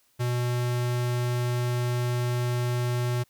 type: tone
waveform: square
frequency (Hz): 122.3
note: B2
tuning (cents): -16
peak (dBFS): -25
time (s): 0.19-3.24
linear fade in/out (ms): 20
effects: white hiss -66 dBFS RMS until 3.29 s